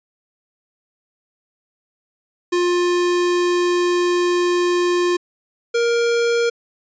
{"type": "tone pair in turn", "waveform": "square", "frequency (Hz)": [353.3, 469.2], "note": ["F4", "A#4"], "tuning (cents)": [20, 11], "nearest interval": "perfect fourth", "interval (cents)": 491, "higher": "second", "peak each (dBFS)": -16, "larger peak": "neither", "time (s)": [[2.52, 5.17], [5.74, 6.5]], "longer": "first", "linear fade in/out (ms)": 10, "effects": ["resampled to 16000 Hz"]}